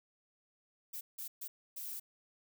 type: noise bursts at uneven times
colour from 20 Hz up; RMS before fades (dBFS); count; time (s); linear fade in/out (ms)
violet; -43; 4; 0.93-1.01 / 1.18-1.28 / 1.41-1.48 / 1.76-2; 10
effects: none